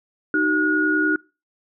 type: tone cluster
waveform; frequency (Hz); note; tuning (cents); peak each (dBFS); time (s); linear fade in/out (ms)
sine; 308.6 / 378.8 / 1446; D#4 / F#4 / F#6; -14 / +41 / -40; -21 / -26 / -19; 0.34-1.16; 2
effects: noise-tail reverb RT60 0.3 s tail -24 dB re dry